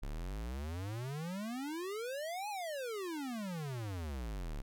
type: exponential two-way sweep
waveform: square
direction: up then down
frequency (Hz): 32.98 to 860 to 32.98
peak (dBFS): -39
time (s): 0.02-4.62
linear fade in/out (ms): 10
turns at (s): 2.49
effects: none